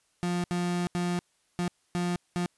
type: tone bursts at uneven times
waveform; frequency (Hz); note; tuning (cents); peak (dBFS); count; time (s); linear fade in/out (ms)
35% pulse; 176.2; F3; +16; -25; 6; 0.23-0.44 / 0.51-0.87 / 0.95-1.19 / 1.59-1.68 / 1.95-2.16 / 2.36-2.46; 0
effects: white hiss -70 dBFS RMS until 2.57 s + resampled to 24000 Hz